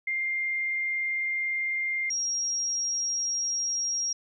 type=tone pair in turn; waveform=sine; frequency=2106 / 5622 Hz; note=C7 / F8; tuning=+11 / +11 cents; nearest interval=octave + perfect fourth; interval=1700 cents; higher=second; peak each=-26 dBFS; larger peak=neither; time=0.07-2.1 / 2.1-4.13 s; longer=neither; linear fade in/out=5 ms; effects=none